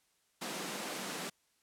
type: high-pass noise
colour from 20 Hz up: pink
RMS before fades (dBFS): -40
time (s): 0.41-1.3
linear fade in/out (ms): 10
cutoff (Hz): 170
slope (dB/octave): 48
effects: white hiss -74 dBFS RMS until 1.62 s + low-pass 11000 Hz 12 dB/octave